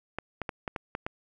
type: clicks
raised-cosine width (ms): 0.5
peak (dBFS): -17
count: 7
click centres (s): 0.186 / 0.417 / 0.492 / 0.678 / 0.762 / 0.951 / 1.065
effects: none